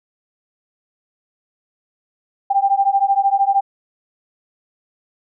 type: beating tone pair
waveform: sine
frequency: 784 / 797 Hz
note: G5 / G5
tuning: 0 / +28 cents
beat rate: 13 Hz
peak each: -16 dBFS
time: 2.5-3.61 s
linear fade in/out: 10 ms
effects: none